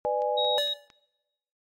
sine chord, G# diminished, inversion first, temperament just, 498.4 / 598 / 830.6 Hz, B4 / D5 / G#5, +16 / +31 / 0 cents, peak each -28 dBFS, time 0.05-0.58 s, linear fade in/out 0 ms
click train, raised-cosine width 0.2 ms, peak -32 dBFS, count 4, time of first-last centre 0.22-0.902 s, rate 4.4 Hz
sine tone, 3792 Hz, A#7, 29 cents sharp, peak -26 dBFS, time 0.37-0.74 s, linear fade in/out 10 ms
square tone with exponential decay, 581 Hz, D5, 19 cents flat, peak -24 dBFS, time 0.58-0.88 s, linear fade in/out 0 ms, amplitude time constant 65 ms
effects noise-tail reverb RT60 1.0 s tail -23 dB re dry + MP3 64 kbps

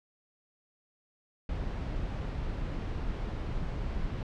brown noise, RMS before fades -34 dBFS, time 1.49-4.23 s, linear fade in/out 2 ms, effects low-pass 4000 Hz 12 dB/octave

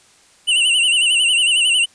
square tone with vibrato, 2868 Hz, F7, 45 cents sharp, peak -13 dBFS, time 0.47-1.86 s, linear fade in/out 20 ms, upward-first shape sine, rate 11 Hz, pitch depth 100 cents each way, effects white hiss -51 dBFS RMS until 1.94 s + resampled to 22050 Hz

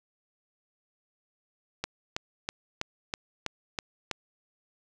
click train, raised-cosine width 0.2 ms, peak -13 dBFS, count 8, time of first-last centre 1.84-4.113 s, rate 3.08 Hz, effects none

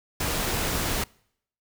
pink noise, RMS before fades -27 dBFS, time 0.2-1.04 s, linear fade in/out 5 ms, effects noise-tail reverb RT60 0.7 s tail -26 dB re dry

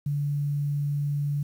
sine tone, 144.4 Hz, D3, 29 cents flat, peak -24 dBFS, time 0.06-1.43 s, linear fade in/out 5 ms, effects 9-bit

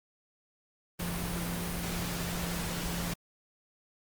sine tone in noise, 173.2 Hz, F3, 14 cents flat, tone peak -36 dBFS, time 0.99-3.14 s, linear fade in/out 10 ms, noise pink, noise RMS -36 dBFS, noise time 0.99-3.14 s, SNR -3 dB, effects Opus 32 kbps

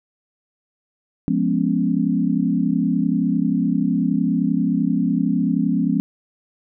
sine chord, C# dominant seventh, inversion first, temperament equal, 174.61 / 207.7 / 246.9 / 277.2 Hz, E#3 / G#3 / B3 / C#4, 0 / 0 / 0 / 0 cents, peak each -22 dBFS, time 1.28-6 s, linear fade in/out 0 ms, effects none

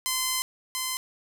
5% pulse tone pair in turn, 1031 / 1031 Hz, C6 / C6, -26 / -26 cents, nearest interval unison, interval 0 cents, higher neither, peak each -13 / -16 dBFS, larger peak first, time 0.06-0.42 / 0.75-0.97 s, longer first, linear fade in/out 0 ms, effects 8-bit

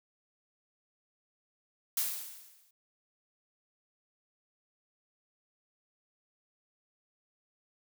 blue noise with exponential decay, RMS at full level -29 dBFS, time 1.97-2.71 s, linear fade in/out 5 ms, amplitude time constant 160 ms, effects none

